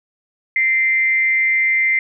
sine tone with amplitude modulation, 2084 Hz, C7, 7 cents flat, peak -11 dBFS, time 0.56-1.99 s, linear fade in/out 2 ms, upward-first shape sine, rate 253 Hz, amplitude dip 45%, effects none

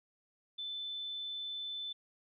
sine tone, 3520 Hz, A7, in tune, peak -38 dBFS, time 0.58-1.93 s, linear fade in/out 10 ms, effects none

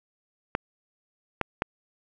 clicks, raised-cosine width 0.5 ms, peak -9 dBFS, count 3, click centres 0.551 / 1.413 / 1.621 s, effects none

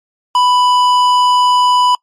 triangle tone with tanh clipping, 992 Hz, B5, 7 cents sharp, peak -10 dBFS, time 0.35-1.95 s, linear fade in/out 2 ms, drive 17 dB, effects noise-tail reverb RT60 0.1 s tail -26 dB re dry + MP3 64 kbps

